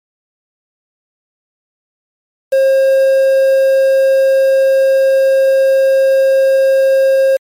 triangle tone with quantisation, 536 Hz, C5, 42 cents sharp, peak -5 dBFS, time 2.52-7.37 s, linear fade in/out 10 ms, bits 5, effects MP3 64 kbps

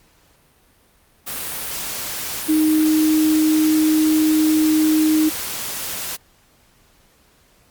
sine tone in noise, 311.1 Hz, D#4, in tune, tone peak -13 dBFS, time 2.48-5.3 s, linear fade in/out 20 ms, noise white, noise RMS -27 dBFS, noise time 1.26-6.17 s, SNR +11 dB, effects pink hiss -56 dBFS RMS until 7.7 s + Opus 48 kbps

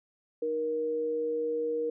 sine tone pair together, 309.2 / 472.4 Hz, D#4 / A#4, -11 / +23 cents, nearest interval perfect fifth, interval 734 cents, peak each -38 / -28 dBFS, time 0.42-1.9 s, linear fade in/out 5 ms, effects none

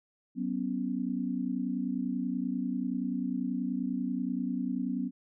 sine chord, F# suspended fourth, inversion none, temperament equal with one note detuned, 188.45 / 246.9 / 277.2 Hz, F#3 / B3 / C#4, +32 / 0 / 0 cents, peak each -35 / -32 / -35 dBFS, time 0.35-5.11 s, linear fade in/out 50 ms, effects none

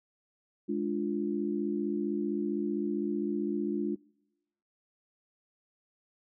sine chord, D diminished, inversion second, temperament equal with one note detuned, 209.5 / 293.7 / 349.2 Hz, Ab3 / D4 / F4, +15 / 0 / 0 cents, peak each -33 dBFS, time 0.68-3.96 s, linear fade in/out 20 ms, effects noise-tail reverb RT60 1.0 s tail -26 dB re dry

